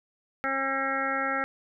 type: harmonic tone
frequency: 270 Hz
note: C#4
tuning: 45 cents flat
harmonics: 1 / 2 / 3 / 5 / 6 / 7 / 8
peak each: -36 / -34 / -34 / -30 / -34 / -34 / -36 dBFS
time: 0.44-1.44 s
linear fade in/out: 0 ms
effects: none